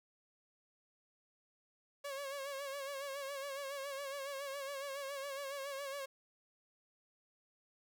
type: tone with vibrato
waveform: sawtooth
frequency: 554.4 Hz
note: C#5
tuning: in tune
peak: -37 dBFS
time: 2.04-6.06 s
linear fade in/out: 10 ms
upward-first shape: sine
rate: 7.2 Hz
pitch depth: 60 cents each way
effects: none